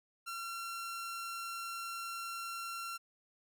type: tone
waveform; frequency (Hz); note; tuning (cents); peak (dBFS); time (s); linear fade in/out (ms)
sawtooth; 1365; F6; -40; -36; 0.26-2.98; 20
effects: none